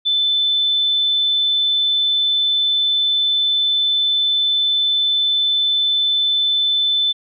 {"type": "tone", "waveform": "sine", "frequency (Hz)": 3520, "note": "A7", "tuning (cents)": 0, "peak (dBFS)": -14, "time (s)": [0.05, 7.13], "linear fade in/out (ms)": 20, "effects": []}